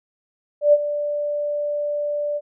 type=tone with ADSR envelope; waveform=sine; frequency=587.3 Hz; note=D5; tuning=in tune; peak=-8 dBFS; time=0.61-2.41 s; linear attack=120 ms; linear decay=41 ms; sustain=-13 dB; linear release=44 ms; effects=none